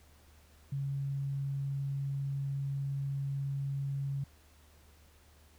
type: tone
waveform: sine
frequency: 138.5 Hz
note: C#3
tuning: 1 cent flat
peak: -32 dBFS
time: 0.72-4.24 s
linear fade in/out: 5 ms
effects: added 75 Hz sine -60 dBFS peak until 5.58 s + pink hiss -64 dBFS RMS until 5.58 s